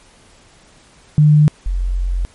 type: tone pair in turn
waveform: sine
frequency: 150.4 / 44.71 Hz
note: D3 / F1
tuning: +42 / +41 cents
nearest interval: octave + major sixth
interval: 2101 cents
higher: first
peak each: -6 / -15 dBFS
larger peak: first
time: 1.18-1.48 / 1.66-2.25 s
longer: second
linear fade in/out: 0 ms
effects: pink hiss -48 dBFS RMS until 2.34 s + MP3 48 kbps